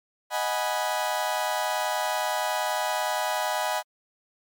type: chord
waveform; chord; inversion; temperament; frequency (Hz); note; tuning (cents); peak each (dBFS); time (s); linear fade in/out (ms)
35% pulse; G# minor seventh; second; equal with one note detuned; 622.3 / 740 / 830.6 / 980.9; D#5 / F#5 / G#5 / B5; 0 / 0 / 0 / -12; -29; 0.3-3.83; 50
effects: MP3 96 kbps